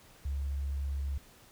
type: tone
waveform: sine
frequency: 69.5 Hz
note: C#2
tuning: 5 cents sharp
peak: -31 dBFS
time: 0.25-1.18 s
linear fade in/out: 5 ms
effects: pink hiss -58 dBFS RMS until 1.51 s